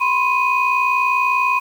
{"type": "tone cluster", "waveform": "sine", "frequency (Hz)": [1002, 1062, 2493], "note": ["B5", "C6", "D#7"], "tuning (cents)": [25, 25, 3], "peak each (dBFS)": -18, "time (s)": [0, 1.6], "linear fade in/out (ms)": 20, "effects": ["tanh soft clip ceiling -7 dBFS", "7-bit"]}